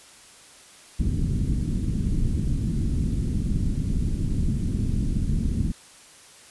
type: low-pass noise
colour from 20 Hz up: pink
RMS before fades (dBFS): -24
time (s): 0.99-5.72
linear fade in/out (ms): 10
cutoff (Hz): 250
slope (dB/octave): 24
effects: white hiss -49 dBFS RMS until 6.5 s + resampled to 24000 Hz